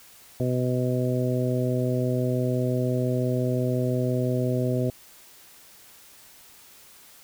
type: harmonic tone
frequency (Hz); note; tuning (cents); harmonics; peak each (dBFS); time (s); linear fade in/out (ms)
125.8; B2; +32; 1 / 2 / 3 / 4 / 5; -25 / -28 / -30 / -31 / -32; 0.4-4.9; 2
effects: white hiss -51 dBFS RMS until 7.23 s